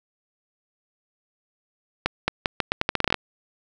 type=accelerating click train; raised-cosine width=0.3 ms; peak=-4 dBFS; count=14; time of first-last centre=2.06-3.143 s; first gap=220 ms; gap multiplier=0.81; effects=none